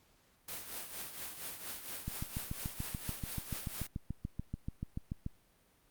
white noise with tremolo, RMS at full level -41 dBFS, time 0.48-3.87 s, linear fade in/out 5 ms, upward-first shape triangle, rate 4.3 Hz, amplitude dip 65%
click train, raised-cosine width 5 ms, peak -25 dBFS, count 23, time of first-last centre 2.08-5.264 s, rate 6.91 Hz
effects pink hiss -69 dBFS RMS until 5.9 s + Opus 48 kbps

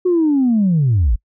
sine linear sweep, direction down, 370 to 44.37 Hz, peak -10 dBFS, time 0.05-1.16 s, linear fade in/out 10 ms, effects noise-tail reverb RT60 0.1 s tail -26 dB re dry + tanh soft clip ceiling -8 dBFS

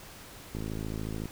click train, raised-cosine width 3 ms, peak -23 dBFS, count 39, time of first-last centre 0.55-1.256 s, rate 53.8 Hz, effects pink hiss -48 dBFS RMS until 1.31 s

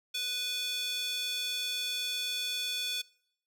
square tone with high-pass filter, 493.9 Hz, B4, in tune, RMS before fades -34 dBFS, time 0.14-3.02 s, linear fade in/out 10 ms, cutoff 3200 Hz, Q 3.6, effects noise-tail reverb RT60 0.7 s tail -23 dB re dry

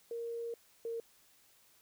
sine tone pair in turn, 466.2 / 460.6 Hz, A#4 / A#4, 0 / -21 cents, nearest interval unison, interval 21 cents, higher first, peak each -37 / -36 dBFS, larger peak second, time 0.11-0.54 / 0.85-1 s, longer first, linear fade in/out 2 ms, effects white hiss -66 dBFS RMS until 1.81 s

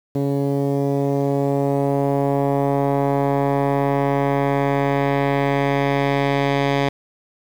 10% pulse tone with low-pass filter sweep, 139.9 Hz, C#3, 16 cents sharp, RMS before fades -19 dBFS, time 0.15-6.89 s, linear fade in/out 5 ms, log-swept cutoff 380 to 3400 Hz, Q 1, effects 7-bit

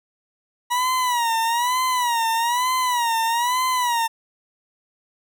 40% pulse tone with vibrato, 963 Hz, B5, 44 cents flat, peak -18 dBFS, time 0.7-4.08 s, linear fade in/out 20 ms, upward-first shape sine, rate 1.1 Hz, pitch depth 110 cents each way, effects none

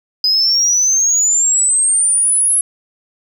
sine exponential sweep, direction up, 4978 to 10930 Hz, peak -9 dBFS, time 0.24-2.61 s, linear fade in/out 2 ms, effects tanh soft clip ceiling -7 dBFS + 8-bit

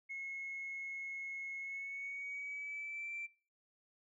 sine tone with pitch glide, 2175 to 2345 Hz, C#7 to D7, -33 to -3 cents, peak -40 dBFS, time 0.09-3.27 s, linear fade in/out 20 ms, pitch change +130 cents, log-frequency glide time 1.6-3.11 s, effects noise-tail reverb RT60 0.5 s tail -22 dB re dry + tanh soft clip ceiling -36 dBFS

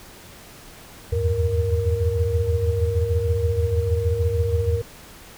sine tone cluster, 79.4 / 85.8 / 100.4 / 468.2 Hz, D#2 / F2 / G2 / A#4, +36 / -30 / +42 / +8 cents, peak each -24 dBFS, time 1.12-4.82 s, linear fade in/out 10 ms, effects pink hiss -44 dBFS RMS until 5.37 s

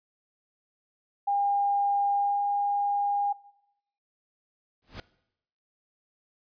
sine tone with pitch glide, 806 to 811.1 Hz, G5 to G#5, +48 to -41 cents, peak -23 dBFS, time 1.27-3.33 s, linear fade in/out 10 ms, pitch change +11 cents, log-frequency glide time 2.12-2.43 s
pink noise with exponential growth, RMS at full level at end -35 dBFS, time 4.82-5 s, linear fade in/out 2 ms, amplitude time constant 37 ms
effects noise-tail reverb RT60 0.8 s tail -19 dB re dry + resampled to 11025 Hz

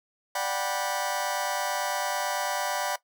sawtooth chord, G major seventh, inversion second, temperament just, 588 / 735 / 784 / 980 Hz, D5 / F#5 / G5 / B5, +2 / -12 / 0 / -14 cents, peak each -29 dBFS, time 0.35-2.96 s, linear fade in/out 5 ms, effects noise-tail reverb RT60 0.1 s tail -17 dB re dry

